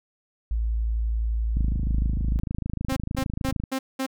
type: tone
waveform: sine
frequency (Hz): 55.8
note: A1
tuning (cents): +25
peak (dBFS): -22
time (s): 0.51-2.39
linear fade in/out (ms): 0
type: click train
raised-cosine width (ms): 5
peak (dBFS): -16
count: 56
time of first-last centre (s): 1.57-3.638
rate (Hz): 26.6
type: tone bursts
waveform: sawtooth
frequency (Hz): 265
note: C4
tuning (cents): +22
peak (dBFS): -21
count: 5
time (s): 2.89-4.065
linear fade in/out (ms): 10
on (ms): 75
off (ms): 200
effects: none